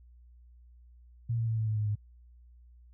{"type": "tone with pitch steps", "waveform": "sine", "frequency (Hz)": [116.3, 114.24, 112.21, 110.22, 108.26, 106.34, 104.45], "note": ["A#2", "A#2", "A2", "A2", "A2", "G#2", "G#2"], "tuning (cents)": [-4, -35, 34, 3, -28, 41, 10], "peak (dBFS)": -27, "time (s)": [1.29, 1.955], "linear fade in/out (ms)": 10, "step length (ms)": 95, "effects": ["added 60 Hz sine -53 dBFS peak until 2.93 s"]}